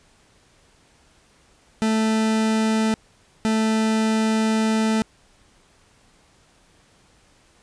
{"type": "tone bursts at uneven times", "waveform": "40% pulse", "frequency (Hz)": 220, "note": "A3", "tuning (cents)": 0, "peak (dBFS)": -17, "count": 2, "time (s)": [[1.82, 2.94], [3.45, 5.02]], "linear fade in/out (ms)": 0, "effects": ["pink hiss -57 dBFS RMS until 7.62 s", "resampled to 22050 Hz"]}